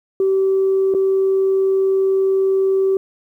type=tone with dropouts; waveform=sine; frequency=384.9 Hz; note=G4; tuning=32 cents flat; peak=-12 dBFS; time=0.2-2.97 s; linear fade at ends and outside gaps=2 ms; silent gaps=0.94-0.947 s; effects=tanh soft clip ceiling -9 dBFS + 9-bit